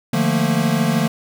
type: chord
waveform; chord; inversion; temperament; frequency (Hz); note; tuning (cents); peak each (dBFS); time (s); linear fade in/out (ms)
square; Bb major seventh; first; equal with one note detuned; 149.74 / 174.61 / 220 / 233.1; D3 / F3 / A3 / Bb3; +34 / 0 / 0 / 0; -22; 0.13-1.08; 5
effects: none